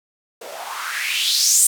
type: noise with band-pass filter sweep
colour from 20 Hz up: blue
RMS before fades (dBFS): -20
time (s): 0.41-1.67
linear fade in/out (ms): 5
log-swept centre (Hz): 470 to 9000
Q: 4.3
effects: none